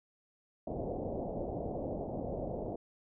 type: low-pass noise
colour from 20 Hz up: white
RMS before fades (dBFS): -38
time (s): 0.67-2.76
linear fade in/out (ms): 5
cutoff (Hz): 710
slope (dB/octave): 48
effects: none